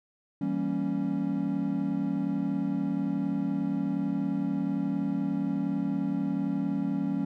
triangle chord, E diminished seventh, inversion none, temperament equal, 164.81 / 196 / 233.1 / 277.2 Hz, E3 / G3 / Bb3 / Db4, 0 / 0 / 0 / 0 cents, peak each -33 / -29 / -33 / -28 dBFS, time 0.41-7.25 s, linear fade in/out 5 ms, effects none

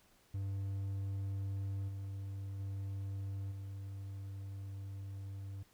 triangle tone with level steps, 98 Hz, G2, in tune, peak -34 / -38 / -36 / -40 dBFS, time 0.34-5.63 s, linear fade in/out 5 ms, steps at 1.88 / 2.59 / 3.51 s, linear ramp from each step 10 ms, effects pink hiss -68 dBFS RMS until 5.73 s

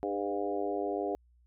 harmonic tone with a mistuned harmonic, 101 Hz, G#2, 48 cents flat, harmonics 3 / 4 / 5 / 6 / 7 / 8, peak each -37 / -34 / -38 / -40 / -37 / -46 dBFS, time 0.03-1.15 s, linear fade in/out 0 ms, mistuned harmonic 5, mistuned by -18 cents, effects added 60 Hz sine -61 dBFS peak until 1.46 s

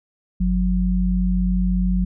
sine tone pair together, 48.36 / 182.6 Hz, G1 / F#3, -23 / -23 cents, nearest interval octave + major seventh, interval 2300 cents, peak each -19 dBFS, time 0.4-2.05 s, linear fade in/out 10 ms, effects none

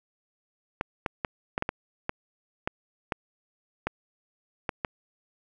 clicks, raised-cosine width 0.5 ms, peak -12 dBFS, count 12, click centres 0.811 / 1.062 / 1.248 / 1.579 / 1.624 / 1.691 / 2.094 / 2.675 / 3.122 / 3.87 / 4.692 / 4.848 s, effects none

